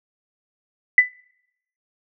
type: tone with exponential decay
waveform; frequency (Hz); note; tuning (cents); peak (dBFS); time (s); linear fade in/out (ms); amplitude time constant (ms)
sine; 1994; B6; +16; -4; 0.98-1.09; 2; 23
effects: noise-tail reverb RT60 0.8 s tail -26 dB re dry